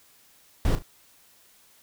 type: noise with echo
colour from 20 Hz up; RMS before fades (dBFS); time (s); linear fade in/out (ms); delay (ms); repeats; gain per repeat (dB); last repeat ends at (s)
brown; -21; 0.65-0.75; 0; 36; 2; -11; 0.822
effects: white hiss -58 dBFS RMS until 1.82 s